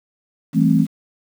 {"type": "chord", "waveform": "sine", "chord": "A minor seventh", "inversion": "second", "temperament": "just", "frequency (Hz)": [165, 198, 220, 264], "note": ["E3", "G3", "A3", "C4"], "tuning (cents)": [2, 18, 0, 16], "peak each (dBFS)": [-16, -21, -17, -17], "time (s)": [0.53, 0.87], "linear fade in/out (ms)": 50, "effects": ["7-bit"]}